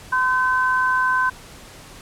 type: tone pair together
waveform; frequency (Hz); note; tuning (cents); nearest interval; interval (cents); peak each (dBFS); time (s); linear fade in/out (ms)
sine; 1022.5 / 1532; C6 / G6; -40 / -40; perfect fifth; 700; -19; 0.12-1.3; 10
effects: pink hiss -42 dBFS RMS until 2.01 s + low-pass 11000 Hz 12 dB/octave